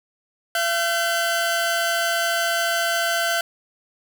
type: tone pair together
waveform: sawtooth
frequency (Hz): 680 / 1531.4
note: F5 / G6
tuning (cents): -46 / -41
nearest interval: octave + major second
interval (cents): 1405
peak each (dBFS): -19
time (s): 0.55-3.41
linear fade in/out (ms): 2
effects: none